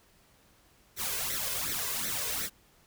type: noise with flanger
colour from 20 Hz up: white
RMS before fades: -33 dBFS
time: 0.96-2.5 s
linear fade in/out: 50 ms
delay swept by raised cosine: 0.5 to 2 ms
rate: 2.7 Hz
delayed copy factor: +0.75
effects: pink hiss -63 dBFS RMS until 2.86 s